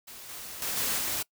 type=noise with level steps; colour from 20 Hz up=white; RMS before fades=-45 / -41 / -32 / -29 / -31 dBFS; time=0.07-1.23 s; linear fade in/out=10 ms; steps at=0.29 / 0.62 / 0.77 / 0.98 s; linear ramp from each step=2 ms; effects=noise-tail reverb RT60 0.1 s tail -23 dB re dry